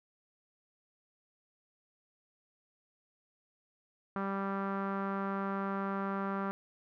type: tone with low-pass filter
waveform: sawtooth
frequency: 196 Hz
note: G3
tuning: in tune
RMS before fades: -35 dBFS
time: 4.16-6.51 s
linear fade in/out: 0 ms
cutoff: 1300 Hz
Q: 3.6
effects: none